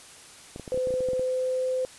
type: clicks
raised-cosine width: 2 ms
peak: -24 dBFS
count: 12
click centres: 0.561 / 0.597 / 0.678 / 0.744 / 0.775 / 0.872 / 0.906 / 0.94 / 1.006 / 1.087 / 1.133 / 1.195 s
type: tone with pitch glide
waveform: sine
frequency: 510 to 513.3 Hz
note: C5 to C5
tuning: -44 to -33 cents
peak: -24 dBFS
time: 0.72-1.85 s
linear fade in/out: 0 ms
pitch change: +11 cents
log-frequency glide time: 0.99-1.65 s
effects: white hiss -48 dBFS RMS until 1.98 s + resampled to 24000 Hz